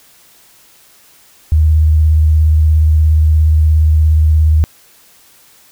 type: tone with vibrato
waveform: sine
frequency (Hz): 77.78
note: D#2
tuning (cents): 0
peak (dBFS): -6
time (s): 1.52-4.64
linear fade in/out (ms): 0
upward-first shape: sine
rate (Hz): 17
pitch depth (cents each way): 30
effects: white hiss -46 dBFS RMS until 5.71 s